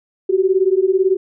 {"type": "beating tone pair", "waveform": "sine", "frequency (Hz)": [370, 388], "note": ["F#4", "G4"], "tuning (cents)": [0, -18], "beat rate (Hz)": 18, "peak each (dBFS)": -15, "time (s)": [0.29, 1.17], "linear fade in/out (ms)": 10, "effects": []}